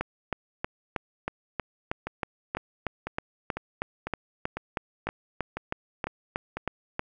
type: two click trains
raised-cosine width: 0.5 ms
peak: -13 / -17 dBFS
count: 23 / 10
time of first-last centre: 0.01-6.994 / 2.07-6.57 s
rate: 3.15 / 2 Hz
effects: none